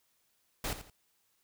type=noise with echo; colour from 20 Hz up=pink; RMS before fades=-35 dBFS; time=0.64-0.73 s; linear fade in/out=2 ms; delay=85 ms; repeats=2; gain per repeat=-11 dB; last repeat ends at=0.9 s; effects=white hiss -74 dBFS RMS until 1.43 s